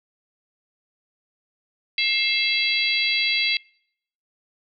harmonic tone with a mistuned harmonic, 664 Hz, E5, 12 cents sharp, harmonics 3 / 4 / 5 / 6 / 7, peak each -24 / -25 / -26 / -27 / -27 dBFS, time 1.98-3.57 s, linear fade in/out 2 ms, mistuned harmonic 3, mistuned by +110 cents, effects noise-tail reverb RT60 0.7 s tail -26 dB re dry

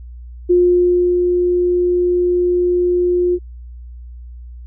sine tone with ADSR envelope, 355.4 Hz, F4, 30 cents sharp, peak -8 dBFS, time 0.49-3.39 s, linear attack 16 ms, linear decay 660 ms, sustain -4 dB, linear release 49 ms, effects added 60 Hz sine -31 dBFS peak until 4.66 s

